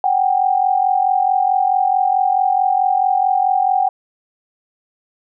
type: tone pair together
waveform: sine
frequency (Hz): 749.4 / 794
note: F#5 / G5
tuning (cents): +22 / +22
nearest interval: minor second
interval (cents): 100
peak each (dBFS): -15 / -16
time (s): 0.04-3.89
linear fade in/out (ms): 2
effects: none